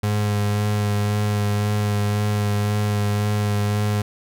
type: tone with vibrato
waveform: 35% pulse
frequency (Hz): 103.83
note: G#2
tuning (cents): 0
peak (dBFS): -17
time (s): 0.03-4.02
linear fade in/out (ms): 5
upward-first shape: sine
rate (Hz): 1.9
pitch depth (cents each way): 15
effects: none